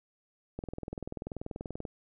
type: click train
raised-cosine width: 2 ms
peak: -24 dBFS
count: 27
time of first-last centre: 0.59-1.852 s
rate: 20.6 Hz
effects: none